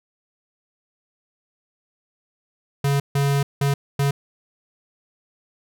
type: tone bursts at uneven times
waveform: square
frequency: 140.4 Hz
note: C#3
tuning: 22 cents sharp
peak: -18 dBFS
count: 4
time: 2.84-3 / 3.15-3.43 / 3.61-3.74 / 3.99-4.11 s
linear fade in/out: 5 ms
effects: none